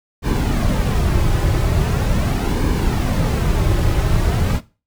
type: noise with flanger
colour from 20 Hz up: brown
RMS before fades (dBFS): -17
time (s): 0.22-4.61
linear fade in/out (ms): 50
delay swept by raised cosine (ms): 1.5 to 4.4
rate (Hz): 0.41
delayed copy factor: -0.5
effects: noise-tail reverb RT60 0.3 s tail -17 dB re dry